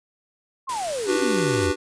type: exponential sweep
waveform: sine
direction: down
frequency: 1108.7 to 78 Hz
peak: -25 dBFS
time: 0.67-1.72 s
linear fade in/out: 20 ms
type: noise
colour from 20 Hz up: white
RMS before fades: -33 dBFS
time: 0.69-1.67 s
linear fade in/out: 5 ms
type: chord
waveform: square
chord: G major seventh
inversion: second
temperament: just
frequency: 294 / 367.5 / 392 / 490 Hz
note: D4 / F#4 / G4 / B4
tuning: +2 / -12 / 0 / -14 cents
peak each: -27 dBFS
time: 1.06-1.76 s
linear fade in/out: 50 ms
effects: resampled to 22050 Hz